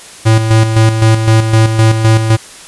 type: tone with tremolo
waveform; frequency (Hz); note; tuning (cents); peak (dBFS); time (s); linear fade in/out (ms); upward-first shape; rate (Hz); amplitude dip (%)
square; 111.2; A2; +19; -5; 0.25-2.37; 20; square; 3.9; 55
effects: white hiss -33 dBFS RMS until 2.67 s + resampled to 24000 Hz